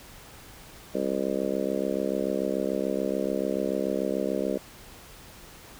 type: harmonic tone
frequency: 66.9 Hz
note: C2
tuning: 39 cents sharp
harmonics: 3 / 4 / 5 / 6 / 7 / 8 / 9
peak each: -33 / -33 / -33 / -33 / -33 / -33 / -33 dBFS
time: 0.94-4.58 s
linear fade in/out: 10 ms
effects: pink hiss -48 dBFS RMS until 5.79 s